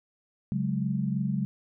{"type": "chord", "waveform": "sine", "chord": "C# suspended fourth", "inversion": "none", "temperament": "just", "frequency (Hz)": [138.59, 184.79, 207.9], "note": ["C#3", "F#3", "G#3"], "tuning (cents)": [0, -2, 2], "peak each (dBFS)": -30, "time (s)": [0.52, 1.45], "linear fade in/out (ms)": 0, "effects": []}